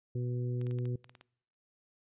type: harmonic tone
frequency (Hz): 123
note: B2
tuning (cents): -7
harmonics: 1 / 2 / 3 / 4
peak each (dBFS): -32 / -44 / -41 / -49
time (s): 0.15-0.96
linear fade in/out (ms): 5
type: clicks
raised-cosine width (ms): 0.2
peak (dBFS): -34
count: 9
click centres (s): 0.614 / 0.668 / 0.711 / 0.787 / 0.855 / 1.044 / 1.095 / 1.152 / 1.211
effects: noise-tail reverb RT60 0.8 s tail -24 dB re dry + resampled to 8000 Hz